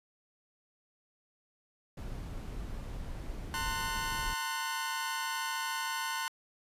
brown noise, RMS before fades -40 dBFS, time 1.97-4.34 s, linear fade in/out 5 ms
sawtooth chord, F# diminished, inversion first, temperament equal with one note detuned, 903.2 / 1046.5 / 1480 Hz, A5 / C6 / F#6, +45 / 0 / 0 cents, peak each -34 dBFS, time 3.54-6.28 s, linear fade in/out 0 ms
effects resampled to 32000 Hz

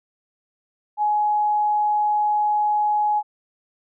sine tone, 840 Hz, G#5, 19 cents sharp, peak -17 dBFS, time 0.97-3.23 s, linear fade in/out 50 ms, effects none

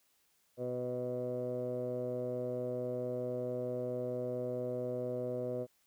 15% pulse tone with low-pass filter, 124.5 Hz, B2, 14 cents sharp, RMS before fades -37 dBFS, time 0.57-5.67 s, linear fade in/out 50 ms, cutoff 570 Hz, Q 9.6, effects white hiss -73 dBFS RMS until 5.86 s

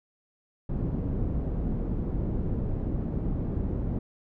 pink low-pass noise, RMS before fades -29 dBFS, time 0.69-3.99 s, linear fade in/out 5 ms, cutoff 300 Hz, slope 12 dB/octave, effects none

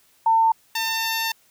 sine / 10% pulse tone pair in turn, 901 / 901 Hz, A5 / A5, +41 / +41 cents, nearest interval unison, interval 0 cents, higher neither, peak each -14 dBFS, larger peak neither, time 0.26-0.52 / 0.75-1.32 s, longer second, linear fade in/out 5 ms, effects white hiss -59 dBFS RMS until 1.5 s

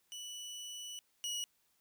25% pulse tone pair in turn, 2960 / 2916 Hz, F#7 / F#7, 0 / -26 cents, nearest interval unison, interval 26 cents, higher first, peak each -40 / -33 dBFS, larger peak second, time 0.12-0.99 / 1.24-1.44 s, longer first, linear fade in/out 0 ms, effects white hiss -75 dBFS RMS until 1.8 s

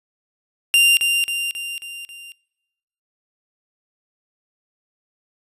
45% pulse tone with echo, 2786 Hz, F7, 5 cents flat, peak -11 dBFS, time 0.74-0.97 s, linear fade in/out 0 ms, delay 270 ms, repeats 5, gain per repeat -5 dB, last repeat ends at 2.32 s, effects noise-tail reverb RT60 1.0 s tail -26 dB re dry + resampled to 32000 Hz

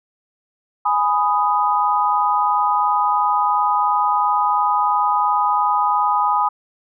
sine chord, G# minor, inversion none, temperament equal with one note detuned, 830.6 / 993.5 / 1244.5 Hz, G#5 / B5 / D#6, 0 / +10 / 0 cents, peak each -19 dBFS, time 0.85-6.49 s, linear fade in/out 10 ms, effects none

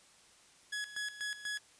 sawtooth tone with tremolo, 1683 Hz, G#6, 23 cents sharp, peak -32 dBFS, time 0.72-1.59 s, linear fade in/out 10 ms, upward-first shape square, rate 4.1 Hz, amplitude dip 75%, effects white hiss -62 dBFS RMS until 1.79 s + resampled to 22050 Hz

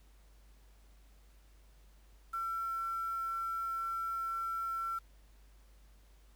sine tone with quantisation, 1349 Hz, E6, 40 cents sharp, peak -34 dBFS, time 2.33-4.99 s, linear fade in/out 10 ms, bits 9, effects added 50 Hz sine -58 dBFS peak until 6.35 s + pink hiss -69 dBFS RMS until 6.35 s

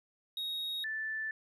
triangle / sine tone pair in turn, 3763 / 1758.5 Hz, A#7 / A6, +16 / -1 cents, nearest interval octave + minor second, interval 1317 cents, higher first, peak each -33 / -34 dBFS, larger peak first, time 0.37-0.84 / 0.84-1.31 s, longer neither, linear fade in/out 2 ms, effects none

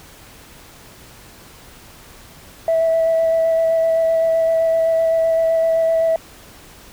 sine tone with vibrato, 654 Hz, E5, 14 cents flat, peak -12 dBFS, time 2.68-6.16 s, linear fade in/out 2 ms, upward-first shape square, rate 7.8 Hz, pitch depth 9 cents each way, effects tanh soft clip ceiling -10 dBFS + pink hiss -43 dBFS RMS until 6.92 s

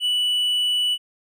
triangle tone, 2960 Hz, F#7, in tune, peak -17 dBFS, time 0-0.98 s, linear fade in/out 50 ms, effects none

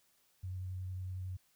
sine tone with vibrato, 92.5 Hz, F#2, in tune, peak -38 dBFS, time 0.43-1.37 s, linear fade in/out 10 ms, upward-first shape square, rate 11 Hz, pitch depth 11 cents each way, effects white hiss -72 dBFS RMS until 1.55 s

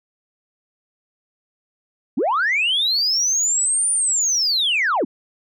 sine linear two-way sweep, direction up then down, 191.3 to 9397 to 191.3 Hz, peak -15 dBFS, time 2.17-5.05 s, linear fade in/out 10 ms, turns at 3.91 s, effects tanh soft clip ceiling -13 dBFS

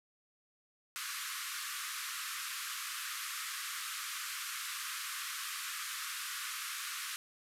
pink band-pass noise, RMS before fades -41 dBFS, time 0.96-7.16 s, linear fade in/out 0 ms, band 1100 to 14000 Hz, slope 96 dB/octave, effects none

